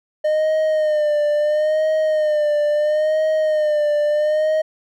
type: tone with vibrato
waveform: triangle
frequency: 609 Hz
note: D#5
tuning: 37 cents flat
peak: -13 dBFS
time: 0.24-4.62 s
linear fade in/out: 10 ms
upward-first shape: sine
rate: 0.74 Hz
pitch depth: 49 cents each way
effects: none